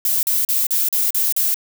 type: noise bursts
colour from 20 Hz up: violet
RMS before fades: -18 dBFS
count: 7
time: 0.05-1.544 s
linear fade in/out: 2 ms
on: 180 ms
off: 39 ms
effects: none